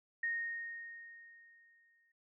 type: tone with exponential decay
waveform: sine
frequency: 1856 Hz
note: A#6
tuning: 8 cents flat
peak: -32 dBFS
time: 0.23-2.12 s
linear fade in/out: 5 ms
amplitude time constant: 410 ms
effects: none